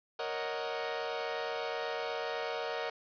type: chord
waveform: sawtooth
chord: D# minor seventh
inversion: second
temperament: equal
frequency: 466.2 / 554.4 / 622.3 / 740 Hz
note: A#4 / C#5 / D#5 / F#5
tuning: 0 / 0 / 0 / 0 cents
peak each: -34 / -38 / -36 / -37 dBFS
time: 0.19-2.9 s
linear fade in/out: 5 ms
effects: resampled to 11025 Hz + 9-bit